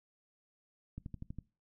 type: click train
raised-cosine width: 5 ms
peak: -30 dBFS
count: 6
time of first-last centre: 0.98-1.387 s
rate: 12.3 Hz
effects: noise-tail reverb RT60 0.3 s tail -21 dB re dry

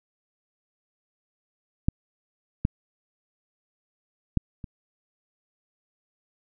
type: clicks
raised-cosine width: 5 ms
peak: -8 / -9 / -8 / -24 dBFS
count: 4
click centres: 1.885 / 2.651 / 4.373 / 4.642 s
effects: none

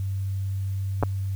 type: clicks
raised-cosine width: 1 ms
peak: -9 dBFS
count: 2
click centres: 1.027 / 1.034 s
effects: added 97 Hz sine -25 dBFS peak until 1.35 s + white hiss -54 dBFS RMS until 1.35 s

